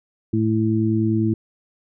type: harmonic tone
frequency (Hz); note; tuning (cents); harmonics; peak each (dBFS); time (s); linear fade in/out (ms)
110; A2; 0; 1 / 2 / 3; -21 / -21 / -21; 0.33-1.34; 5
effects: none